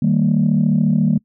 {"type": "chord", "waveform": "sine", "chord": "Eb major", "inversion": "none", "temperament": "equal with one note detuned", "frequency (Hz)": [155.56, 196, 230.1], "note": ["Eb3", "G3", "Bb3"], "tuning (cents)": [0, 0, -22], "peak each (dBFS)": -16, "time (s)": [0.02, 1.18], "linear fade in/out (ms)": 5, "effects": ["noise-tail reverb RT60 0.1 s tail -24 dB re dry", "tanh soft clip ceiling -6 dBFS"]}